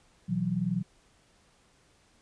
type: chord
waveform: sine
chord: B suspended fourth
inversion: none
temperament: equal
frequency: 123.47 / 164.81 / 185 Hz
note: B2 / E3 / F#3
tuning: 0 / 0 / 0 cents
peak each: -35 / -31 / -29 dBFS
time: 0.28-0.83 s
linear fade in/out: 20 ms
effects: pink hiss -64 dBFS RMS until 2.21 s + resampled to 22050 Hz